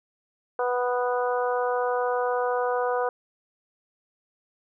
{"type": "harmonic tone", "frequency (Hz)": 246.9, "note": "B3", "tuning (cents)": 0, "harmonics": [2, 3, 4, 5, 6], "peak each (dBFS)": [-25, -29, -31, -33, -35], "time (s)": [0.59, 3.09], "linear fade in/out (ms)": 2, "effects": []}